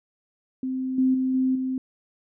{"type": "tone with level steps", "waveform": "sine", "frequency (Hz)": 259.8, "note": "C4", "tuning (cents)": -12, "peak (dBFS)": [-25, -17, -21, -19, -24], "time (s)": [0.63, 1.78], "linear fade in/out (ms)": 2, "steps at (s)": [0.98, 1.14, 1.34, 1.55], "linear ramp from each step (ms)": 5, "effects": []}